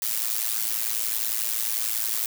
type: noise with amplitude modulation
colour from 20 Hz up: blue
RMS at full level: -23 dBFS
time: 0.02-2.26 s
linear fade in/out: 2 ms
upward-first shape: sine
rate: 111 Hz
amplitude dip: 85%
effects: none